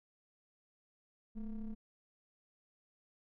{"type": "ring-modulated tone", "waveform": "triangle", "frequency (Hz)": 116.54, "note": "A#2", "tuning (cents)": 0, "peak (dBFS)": -34, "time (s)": [1.35, 1.75], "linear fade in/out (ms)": 20, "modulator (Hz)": 99.7, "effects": []}